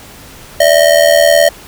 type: ring-modulated tone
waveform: square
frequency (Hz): 622.3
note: D#5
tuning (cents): 0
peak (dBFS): -3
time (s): 0.6-1.49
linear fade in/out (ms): 5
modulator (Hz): 39.6
effects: pink hiss -35 dBFS RMS until 1.67 s